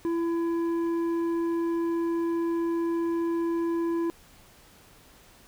sine tone with tanh clipping, 335.6 Hz, E4, 31 cents sharp, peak -26 dBFS, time 0.05-4.1 s, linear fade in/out 0 ms, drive 8 dB, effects pink hiss -55 dBFS RMS until 5.47 s

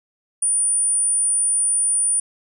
sine tone, 9397 Hz, D9, in tune, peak -16 dBFS, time 0.42-2.2 s, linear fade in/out 5 ms, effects none

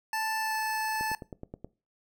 25% pulse tone with pitch glide, 880 to 872.9 Hz, A5 to A5, 0 to -14 cents, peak -25 dBFS, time 0.13-1.15 s, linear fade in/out 2 ms, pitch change -14 cents, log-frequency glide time 0.4-0.59 s
click train, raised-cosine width 2 ms, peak -26 dBFS, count 7, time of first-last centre 1.01-1.646 s, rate 9.44 Hz
effects noise-tail reverb RT60 0.3 s tail -20 dB re dry

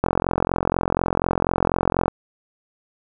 click train, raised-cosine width 1 ms, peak -4 dBFS, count 91, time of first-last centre 0.04-2.081 s, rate 44.1 Hz, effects none

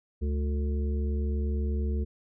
harmonic tone with a mistuned harmonic, 72 Hz, D2, 34 cents flat, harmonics 1 / 3 / 5 / 6, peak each -26 / -36 / -40 / -42 dBFS, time 0.21-2.05 s, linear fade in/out 20 ms, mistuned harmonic 6, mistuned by +64 cents, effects none

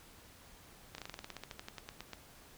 slowing click train, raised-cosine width 0.2 ms, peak -26 dBFS, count 18, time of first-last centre 0.95-2.133 s, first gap 32 ms, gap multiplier 1.09, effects pink hiss -58 dBFS RMS until 2.57 s

